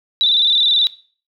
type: tone with vibrato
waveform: sine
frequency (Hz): 3729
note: A#7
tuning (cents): 0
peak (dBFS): -11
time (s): 0.21-0.87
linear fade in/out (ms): 0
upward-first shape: square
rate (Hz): 19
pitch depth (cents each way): 73
effects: noise-tail reverb RT60 0.4 s tail -17 dB re dry